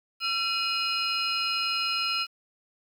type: tone cluster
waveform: sine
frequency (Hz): 1355 / 2502 / 2887 / 4177 / 5100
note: E6 / D#7 / F#7 / C8 / D#8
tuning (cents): +47 / +9 / -43 / -4 / +42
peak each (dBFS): -31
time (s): 0.2-2.27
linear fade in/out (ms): 50
effects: tanh soft clip ceiling -18 dBFS + 9-bit